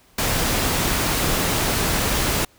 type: noise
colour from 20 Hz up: pink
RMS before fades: -21 dBFS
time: 0.18-2.45 s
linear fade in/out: 5 ms
effects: pink hiss -55 dBFS RMS until 2.58 s